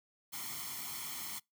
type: noise with comb filter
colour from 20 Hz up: white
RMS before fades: -42 dBFS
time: 0.32-1.4 s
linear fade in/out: 20 ms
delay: 0.93 ms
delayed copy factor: +0.75
effects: noise-tail reverb RT60 0.2 s tail -26 dB re dry + high-pass 100 Hz 12 dB/octave